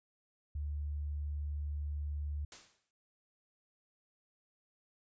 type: tone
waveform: sine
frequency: 73.42 Hz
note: D2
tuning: in tune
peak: -35 dBFS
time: 0.55-2.45 s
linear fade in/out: 5 ms
type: noise with exponential decay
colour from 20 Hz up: white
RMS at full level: -47 dBFS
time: 2.52-2.91 s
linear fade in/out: 2 ms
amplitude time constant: 83 ms
effects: resampled to 16000 Hz